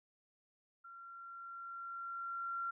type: tone with level ramp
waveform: sine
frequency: 1372 Hz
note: F6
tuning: 31 cents flat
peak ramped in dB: -51 to -36 dBFS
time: 0.84-2.71 s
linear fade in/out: 10 ms
effects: none